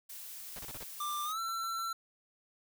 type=noise; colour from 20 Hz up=blue; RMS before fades=-46 dBFS; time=0.09-1.33 s; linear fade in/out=10 ms
type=noise bursts; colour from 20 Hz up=pink; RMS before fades=-46 dBFS; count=5; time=0.56-0.834 s; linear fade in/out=0 ms; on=30 ms; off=31 ms
type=tone with pitch glide; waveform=square; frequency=1186 to 1346.7 Hz; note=D6 to E6; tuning=+17 to +37 cents; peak=-35 dBFS; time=1-1.93 s; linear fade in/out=5 ms; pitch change=+220 cents; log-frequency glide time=1.24-1.39 s
effects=none